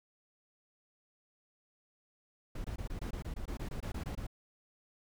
brown noise bursts, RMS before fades -39 dBFS, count 15, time 2.55-4.268 s, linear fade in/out 5 ms, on 94 ms, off 22 ms, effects none

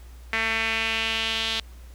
sawtooth tone with band-pass filter sweep, 223.8 Hz, A3, 30 cents sharp, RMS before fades -26 dBFS, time 0.33-1.6 s, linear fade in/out 0 ms, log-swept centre 2100 to 3500 Hz, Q 3.2, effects added 60 Hz sine -41 dBFS peak until 1.94 s + pink hiss -55 dBFS RMS until 1.94 s

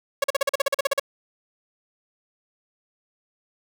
sawtooth tone bursts, 554.4 Hz, C#5, in tune, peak -14 dBFS, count 13, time 0.22-0.997 s, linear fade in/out 5 ms, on 21 ms, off 42 ms, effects none

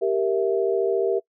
sine chord, E diminished, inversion first, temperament equal, 392 / 466.2 / 659.3 Hz, G4 / Bb4 / E5, 0 / 0 / 0 cents, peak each -22 / -23 / -27 dBFS, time 0.01-1.2 s, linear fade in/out 20 ms, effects noise-tail reverb RT60 0.1 s tail -23 dB re dry

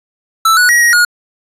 square tone with pitch steps, 1322 / 1471 / 1905 / 1890 / 1439 Hz, E6 / F#6 / A#6 / A#6 / F#6, +5 / -11 / +37 / +23 / -49 cents, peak -7 dBFS, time 0.45-1.05 s, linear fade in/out 5 ms, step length 120 ms, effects resampled to 32000 Hz

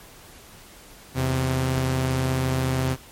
sawtooth tone pair together, 82 / 130.42 Hz, E2 / C3, -9 / -5 cents, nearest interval minor sixth, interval 804 cents, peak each -25 / -18 dBFS, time 1.14-2.97 s, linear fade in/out 50 ms, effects pink hiss -47 dBFS RMS until 3.11 s + MP3 64 kbps

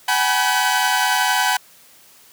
sawtooth tone cluster, 757 / 841 / 980 / 1525 Hz, F#5 / G#5 / B5 / G6, +39 / +22 / -14 / -48 cents, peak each -18 dBFS, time 0.08-1.57 s, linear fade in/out 5 ms, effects white hiss -49 dBFS RMS until 2.32 s + high-pass 100 Hz 12 dB/octave

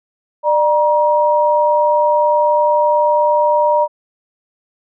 sine tone pair together, 598 / 949.3 Hz, D5 / A#5, +31 / +31 cents, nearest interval minor sixth, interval 800 cents, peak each -13 dBFS, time 0.43-3.88 s, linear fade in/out 50 ms, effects none

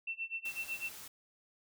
sine tone with tremolo, 2690 Hz, E7, 34 cents sharp, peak -34 dBFS, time 0.07-0.89 s, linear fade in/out 5 ms, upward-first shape sine, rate 8 Hz, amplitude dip 95%
white noise, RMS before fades -49 dBFS, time 0.45-1.08 s, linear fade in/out 5 ms
effects none

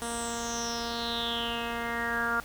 10% pulse tone with low-pass filter sweep, 233.9 Hz, A#3, 6 cents sharp, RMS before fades -32 dBFS, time 0.02-2.4 s, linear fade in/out 0 ms, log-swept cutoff 9500 to 1400 Hz, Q 7.8, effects added 57 Hz sine -49 dBFS peak until 2.44 s + pink hiss -47 dBFS RMS until 2.44 s

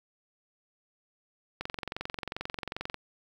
click train, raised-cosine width 0.3 ms, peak -18 dBFS, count 31, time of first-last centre 1.61-2.943 s, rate 22.5 Hz, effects 8-bit

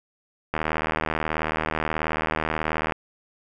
click train, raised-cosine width 0.5 ms, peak -9 dBFS, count 188, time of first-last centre 0.54-2.922 s, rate 78.5 Hz, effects none

